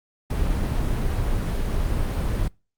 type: noise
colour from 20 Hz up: brown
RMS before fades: -23 dBFS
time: 0.3-2.48 s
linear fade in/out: 5 ms
effects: noise-tail reverb RT60 0.3 s tail -26 dB re dry + Opus 32 kbps